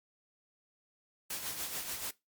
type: noise with tremolo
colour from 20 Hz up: white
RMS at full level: -37 dBFS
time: 1.3-2.11 s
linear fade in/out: 5 ms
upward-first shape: sine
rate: 6.9 Hz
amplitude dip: 50%
effects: noise-tail reverb RT60 0.2 s tail -20 dB re dry + MP3 96 kbps